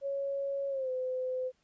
sine tone with pitch glide, 554.4 to 511.3 Hz, C#5 to C5, 0 to -40 cents, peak -31 dBFS, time 0.01-1.52 s, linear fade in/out 50 ms, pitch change -140 cents, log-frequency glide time 0.69-0.9 s, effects pink hiss -73 dBFS RMS until 1.63 s + resampled to 16000 Hz

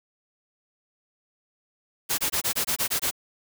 white noise bursts, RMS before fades -25 dBFS, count 9, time 2.09-3.112 s, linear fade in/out 20 ms, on 94 ms, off 22 ms, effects none

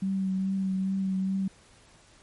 sine tone with vibrato, 191.1 Hz, G3, 44 cents flat, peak -25 dBFS, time 0.02-1.48 s, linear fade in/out 5 ms, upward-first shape triangle, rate 2.4 Hz, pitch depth 24 cents each way, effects pink hiss -57 dBFS RMS until 2.22 s + MP3 48 kbps

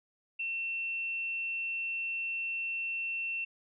sine tone, 2700 Hz, E7, 41 cents sharp, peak -32 dBFS, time 0.39-3.45 s, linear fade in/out 10 ms, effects none

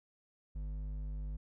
triangle tone with hard clipping, 50.8 Hz, G#1, 38 cents flat, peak -39 dBFS, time 0.55-1.37 s, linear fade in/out 10 ms, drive 11 dB, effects none

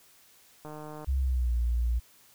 click train, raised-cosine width 1 ms, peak -29 dBFS, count 61, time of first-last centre 0.65-1.045 s, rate 152 Hz
sine tone with pitch glide, 66.7 to 59.08 Hz, C2 to A#1, +34 to +24 cents, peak -24 dBFS, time 1.07-2 s, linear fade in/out 20 ms, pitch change -210 cents, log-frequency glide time 1.19-1.53 s
effects white hiss -59 dBFS RMS until 2.34 s

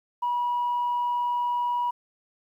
sine tone, 969 Hz, B5, 33 cents flat, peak -22 dBFS, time 0.22-1.91 s, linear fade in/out 10 ms, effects tanh soft clip ceiling -20 dBFS + 10-bit

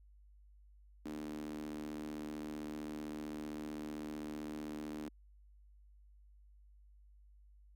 sawtooth tone with high-pass filter, 75.6 Hz, D#2, 49 cents flat, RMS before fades -44 dBFS, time 1.05-5.09 s, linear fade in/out 10 ms, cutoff 270 Hz, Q 7.3, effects added 50 Hz sine -59 dBFS peak until 7.75 s

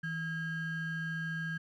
triangle ring-modulated tone, 731 Hz, F#5, 21 cents flat, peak -29 dBFS, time 0.03-1.58 s, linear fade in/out 10 ms, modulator 893 Hz, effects none

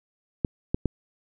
clicks, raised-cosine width 3 ms, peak -10 dBFS, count 3, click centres 0.448 / 0.745 / 0.857 s, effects none

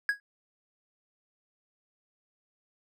triangle tone with exponential decay, 1657 Hz, G#6, 4 cents flat, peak -18 dBFS, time 0.09-0.2 s, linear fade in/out 1 ms, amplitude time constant 22 ms, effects none

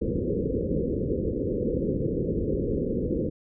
white low-pass noise, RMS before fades -27 dBFS, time 0.01-3.3 s, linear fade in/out 10 ms, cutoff 520 Hz, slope 96 dB/octave, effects none

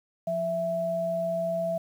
sine tone pair together, 175.2 / 661.5 Hz, F3 / E5, +6 / +6 cents, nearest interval octave + major seventh, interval 2300 cents, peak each -35 / -26 dBFS, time 0.27-1.78 s, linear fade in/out 5 ms, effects 9-bit

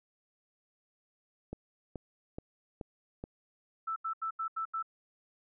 click train, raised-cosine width 2 ms, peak -26 dBFS, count 5, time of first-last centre 1.53-3.239 s, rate 2.34 Hz
sine tone bursts, 1321 Hz, E6, 3 cents sharp, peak -32 dBFS, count 6, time 3.87-4.827 s, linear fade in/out 10 ms, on 92 ms, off 81 ms
effects none

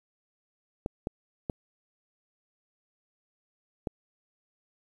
clicks, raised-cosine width 2 ms, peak -17 dBFS, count 4, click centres 0.861 / 1.071 / 1.498 / 3.872 s, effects 9-bit

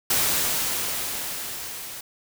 white noise with level ramp, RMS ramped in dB -21 to -37 dBFS, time 0.1-2.01 s, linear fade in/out 5 ms, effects none

